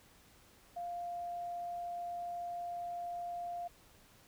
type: tone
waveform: sine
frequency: 698.5 Hz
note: F5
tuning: in tune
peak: -38 dBFS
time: 0.76-3.68 s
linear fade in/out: 10 ms
effects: pink hiss -63 dBFS RMS until 4.27 s